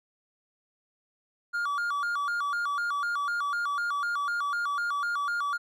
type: tone with vibrato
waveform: triangle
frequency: 1272 Hz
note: D#6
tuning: 38 cents sharp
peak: -25 dBFS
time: 1.53-5.58 s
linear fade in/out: 20 ms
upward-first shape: square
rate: 4 Hz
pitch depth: 180 cents each way
effects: none